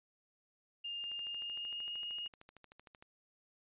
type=tone with pitch glide; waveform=sine; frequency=2814 to 2862 Hz; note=F7 to F7; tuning=+12 to +42 cents; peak=-39 dBFS; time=0.84-2.28 s; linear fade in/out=10 ms; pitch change=+30 cents; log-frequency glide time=1.19-1.97 s
type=click train; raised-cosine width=0.3 ms; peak=-39 dBFS; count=27; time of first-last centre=1.04-3.025 s; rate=13.1 Hz
effects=resampled to 8000 Hz